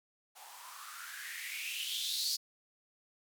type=noise with band-pass filter sweep; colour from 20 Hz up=violet; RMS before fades=-40 dBFS; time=0.35-2.37 s; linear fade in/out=20 ms; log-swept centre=760 to 4800 Hz; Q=6.7; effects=none